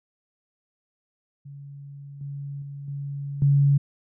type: tone with level steps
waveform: sine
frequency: 141 Hz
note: C#3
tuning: 30 cents sharp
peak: -38 / -31 / -34 / -29 / -15 dBFS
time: 1.45-3.78 s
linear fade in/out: 10 ms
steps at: 2.21 / 2.62 / 2.88 / 3.42 s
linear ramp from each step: 2 ms
effects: none